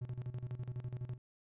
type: tone with tremolo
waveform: triangle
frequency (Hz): 123.47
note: B2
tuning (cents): 0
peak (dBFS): -35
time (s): 0.01-1.18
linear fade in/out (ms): 10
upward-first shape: square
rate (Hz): 12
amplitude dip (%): 75
effects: resampled to 8000 Hz